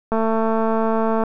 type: click train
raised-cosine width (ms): 1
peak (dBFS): -8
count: 250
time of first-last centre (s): 0.12-1.237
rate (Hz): 223
effects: none